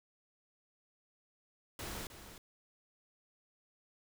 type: noise with echo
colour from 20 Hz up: pink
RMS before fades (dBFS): -43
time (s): 1.79-2.07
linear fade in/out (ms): 2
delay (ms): 310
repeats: 1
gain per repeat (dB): -10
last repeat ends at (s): 2.38
effects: none